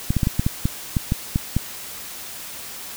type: clicks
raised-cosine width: 5 ms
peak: -6 dBFS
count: 11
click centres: 0.105 / 0.167 / 0.232 / 0.271 / 0.395 / 0.465 / 0.655 / 0.968 / 1.121 / 1.359 / 1.566 s
effects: white hiss -35 dBFS RMS until 2.96 s